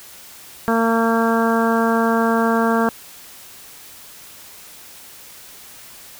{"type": "harmonic tone", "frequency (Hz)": 228, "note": "A#3", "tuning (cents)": -38, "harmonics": [1, 2, 3, 4, 5, 6, 7], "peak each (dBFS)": [-18, -21, -23, -24, -25, -26, -26], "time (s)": [0.68, 2.89], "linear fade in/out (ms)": 0, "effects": ["white hiss -41 dBFS RMS until 6.19 s"]}